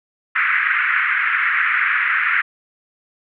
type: band-pass noise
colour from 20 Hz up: white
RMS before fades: -18 dBFS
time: 0.35-2.42 s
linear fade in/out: 10 ms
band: 1300 to 2200 Hz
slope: 48 dB/octave
effects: none